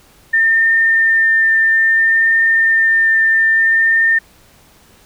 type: tone with vibrato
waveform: sine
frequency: 1804 Hz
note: A6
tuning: 43 cents sharp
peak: -9 dBFS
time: 0.33-4.19 s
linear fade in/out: 10 ms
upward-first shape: triangle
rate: 0.6 Hz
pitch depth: 10 cents each way
effects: pink hiss -48 dBFS RMS until 5.05 s